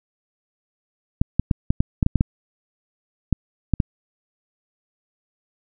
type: clicks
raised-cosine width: 5 ms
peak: -4 dBFS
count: 12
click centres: 1.215 / 1.396 / 1.512 / 1.705 / 1.805 / 2.028 / 2.064 / 2.157 / 2.209 / 3.327 / 3.737 / 3.802 s
effects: none